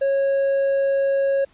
sine tone with hard clipping, 549 Hz, C#5, 17 cents flat, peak -18 dBFS, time 0.01-1.45 s, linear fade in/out 10 ms, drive 3 dB, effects pink hiss -57 dBFS RMS until 1.53 s + resampled to 8000 Hz

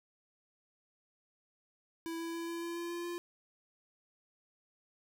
square tone with pitch steps, 330.4 / 332.7 / 335 / 337.3 / 339.7 / 342.1 / 344.4 / 346.8 Hz, E4 / E4 / E4 / E4 / F4 / F4 / F4 / F4, +4 / +16 / +28 / +40 / -48 / -36 / -24 / -12 cents, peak -38 dBFS, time 2.06-3.18 s, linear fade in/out 0 ms, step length 140 ms, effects 13-bit

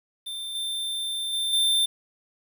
square tone with level steps, 3575 Hz, A7, 27 cents sharp, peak -32 / -28 / -25 / -20 dBFS, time 0.26-1.86 s, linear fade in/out 10 ms, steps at 0.55 / 1.33 / 1.53 s, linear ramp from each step 2 ms, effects 9-bit

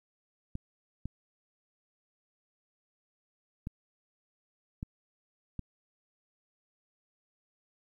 clicks, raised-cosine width 5 ms, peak -24 dBFS, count 5, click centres 0.554 / 1.056 / 3.671 / 4.829 / 5.593 s, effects 11-bit

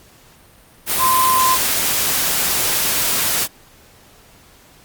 sine tone in noise, 1033 Hz, C6, 22 cents flat, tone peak -13 dBFS, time 0.98-1.58 s, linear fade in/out 50 ms, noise white, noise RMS -18 dBFS, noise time 0.86-3.48 s, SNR +2 dB, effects pink hiss -48 dBFS RMS until 4.84 s + Opus 48 kbps

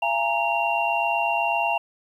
sine tone cluster, 683 / 825 / 933 / 2760 Hz, F5 / G#5 / A#5 / F7, -39 / -12 / +1 / -21 cents, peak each -26 dBFS, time 0.02-1.78 s, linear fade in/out 5 ms, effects 9-bit

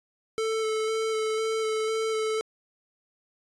square tone with vibrato, 440 Hz, A4, in tune, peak -26 dBFS, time 0.38-2.41 s, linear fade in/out 0 ms, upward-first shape square, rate 2 Hz, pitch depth 12 cents each way, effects resampled to 22050 Hz

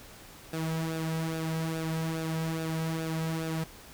sawtooth tone with flanger, 161.4 Hz, E3, 36 cents flat, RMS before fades -32 dBFS, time 0.53-3.64 s, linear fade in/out 5 ms, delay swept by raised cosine 0.95 to 2.85 ms, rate 2.4 Hz, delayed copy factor -0.6, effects pink hiss -50 dBFS RMS until 3.93 s

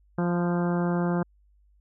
harmonic tone with a mistuned harmonic, 174.61 Hz, F3, in tune, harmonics 1 / 2 / 3 / 4 / 5 / 6 / 7 / 8 / 9, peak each -24 / -30 / -34 / -36 / -38 / -40 / -41 / -42 / -43 dBFS, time 0.18-1.23 s, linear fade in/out 5 ms, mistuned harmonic 6, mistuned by -22 cents, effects added 50 Hz sine -58 dBFS peak until 1.8 s

